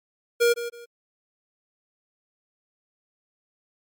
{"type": "tone with echo", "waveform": "square", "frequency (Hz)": 473.2, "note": "A#4", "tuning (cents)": 26, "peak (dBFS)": -17, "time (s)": [0.4, 0.54], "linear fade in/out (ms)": 20, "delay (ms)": 160, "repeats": 2, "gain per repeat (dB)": -12, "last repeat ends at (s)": 0.86, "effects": ["MP3 96 kbps"]}